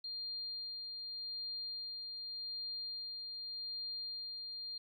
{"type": "tone with tremolo", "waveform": "sine", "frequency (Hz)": 4200, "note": "C8", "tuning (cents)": 6, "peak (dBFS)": -39, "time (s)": [0.04, 4.78], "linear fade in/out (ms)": 5, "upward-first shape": "sine", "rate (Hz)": 0.85, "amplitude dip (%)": 30, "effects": ["13-bit"]}